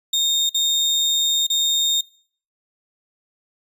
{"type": "tone with dropouts", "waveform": "35% pulse", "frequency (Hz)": 3675, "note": "A#7", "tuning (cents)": -25, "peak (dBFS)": -15, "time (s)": [0.13, 2.01], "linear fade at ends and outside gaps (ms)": 5, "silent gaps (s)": [[0.494, 0.544], [1.468, 1.5]], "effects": ["noise-tail reverb RT60 0.5 s tail -22 dB re dry", "resampled to 32000 Hz"]}